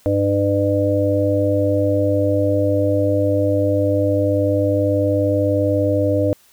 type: harmonic tone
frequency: 100.2 Hz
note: G2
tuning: 38 cents sharp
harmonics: 1 / 3 / 5 / 6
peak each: -20 / -20 / -20 / -20 dBFS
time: 0.06-6.33 s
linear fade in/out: 0 ms
effects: white hiss -53 dBFS RMS until 6.52 s

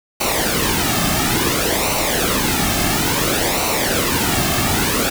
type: noise with flanger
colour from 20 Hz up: pink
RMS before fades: -18 dBFS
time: 0.2-5.1 s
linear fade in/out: 10 ms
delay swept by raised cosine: 0.59 to 2.09 ms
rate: 0.58 Hz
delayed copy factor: -0.65
effects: none

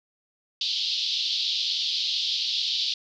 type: band-pass noise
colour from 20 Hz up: pink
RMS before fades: -27 dBFS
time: 0.61-2.94 s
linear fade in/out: 2 ms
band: 3200 to 4800 Hz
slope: 48 dB/octave
effects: none

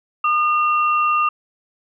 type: tone pair together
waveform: sine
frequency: 1215.2 / 2728 Hz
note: D#6 / F7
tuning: -41 / -41 cents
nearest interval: octave + major second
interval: 1400 cents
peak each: -15 / -23 dBFS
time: 0.24-1.29 s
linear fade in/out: 5 ms
effects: none

